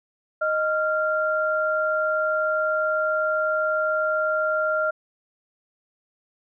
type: tone pair together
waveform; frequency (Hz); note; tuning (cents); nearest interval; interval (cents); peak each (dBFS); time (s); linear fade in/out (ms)
sine; 622.3 / 1386.2; D#5 / F6; 0 / -13; octave + major second; 1387; -23; 0.41-4.91; 10
effects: none